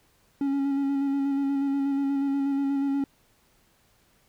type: tone with vibrato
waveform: triangle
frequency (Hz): 277.2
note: C#4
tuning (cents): 0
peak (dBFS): -21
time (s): 0.41-3.04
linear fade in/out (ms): 2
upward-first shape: square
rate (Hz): 8.3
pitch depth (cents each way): 18
effects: pink hiss -64 dBFS RMS until 4.28 s